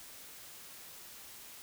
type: silence
effects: white hiss -51 dBFS RMS until 1.62 s

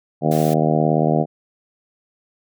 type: harmonic tone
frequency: 77.78 Hz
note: D#2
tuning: in tune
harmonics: 2 / 3 / 4 / 5 / 6 / 7 / 8 / 9 / 10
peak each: -19 / -22 / -24 / -25 / -25 / -26 / -24 / -23 / -29 dBFS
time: 0.21-1.26 s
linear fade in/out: 50 ms
type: noise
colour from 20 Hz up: white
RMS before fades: -34 dBFS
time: 0.31-0.54 s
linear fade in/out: 5 ms
effects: none

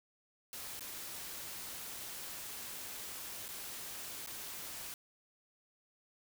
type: noise with dropouts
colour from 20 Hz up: white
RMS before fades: -45 dBFS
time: 0.53-4.94 s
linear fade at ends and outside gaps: 1 ms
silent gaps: 0.795-0.807 / 3.482-3.488 / 4.262-4.272 s
effects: none

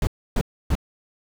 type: noise bursts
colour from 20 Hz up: brown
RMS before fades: -20 dBFS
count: 3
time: 0.02-0.753 s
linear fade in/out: 2 ms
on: 51 ms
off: 290 ms
effects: none

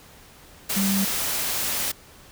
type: tone in noise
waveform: sine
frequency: 196 Hz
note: G3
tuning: in tune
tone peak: -21 dBFS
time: 0.76-1.05 s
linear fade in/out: 10 ms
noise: white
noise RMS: -26 dBFS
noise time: 0.69-1.92 s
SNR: +2 dB
effects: pink hiss -49 dBFS RMS until 2.31 s

